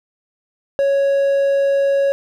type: tone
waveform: triangle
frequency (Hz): 554.4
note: C#5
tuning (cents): 0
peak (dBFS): -11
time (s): 0.79-2.12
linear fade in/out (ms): 0
effects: none